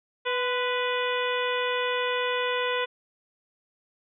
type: harmonic tone with a mistuned harmonic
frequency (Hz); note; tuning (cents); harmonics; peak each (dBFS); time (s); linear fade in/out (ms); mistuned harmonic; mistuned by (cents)
493.9; B4; 0; 1 / 2 / 3 / 4 / 5 / 6 / 7; -28 / -31 / -33 / -34 / -35 / -36 / -36; 0.25-2.86; 20; 2; +42
effects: none